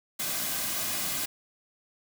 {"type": "noise with comb filter", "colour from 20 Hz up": "white", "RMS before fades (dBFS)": -31, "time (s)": [0.19, 1.26], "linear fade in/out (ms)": 10, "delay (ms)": 2.2, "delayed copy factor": -0.5, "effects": []}